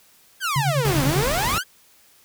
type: exponential two-way sweep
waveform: sawtooth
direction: down then up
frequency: 1654 to 253.6 to 1654 Hz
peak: -18 dBFS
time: 0.4-1.64 s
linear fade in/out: 50 ms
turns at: 1.04 s
type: tone with tremolo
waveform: sine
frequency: 139.8 Hz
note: C#3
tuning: 15 cents sharp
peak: -17 dBFS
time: 0.56-1.23 s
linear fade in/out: 0 ms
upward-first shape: sine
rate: 10 Hz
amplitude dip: 80%
type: noise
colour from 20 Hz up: pink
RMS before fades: -26 dBFS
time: 0.85-1.58 s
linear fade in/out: 0 ms
effects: white hiss -55 dBFS RMS until 2.24 s